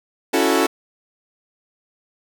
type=chord; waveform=sawtooth; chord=F# minor seventh; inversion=second; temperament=equal; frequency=277.2 / 329.6 / 370 / 440 Hz; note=C#4 / E4 / F#4 / A4; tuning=0 / 0 / 0 / 0 cents; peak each=-17 dBFS; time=0.33-0.67 s; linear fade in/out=10 ms; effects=none